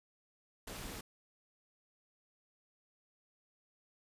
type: noise with amplitude modulation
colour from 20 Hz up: pink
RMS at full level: -42 dBFS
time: 0.67-1.01 s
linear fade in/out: 5 ms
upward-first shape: sine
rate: 226 Hz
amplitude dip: 70%
effects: resampled to 32000 Hz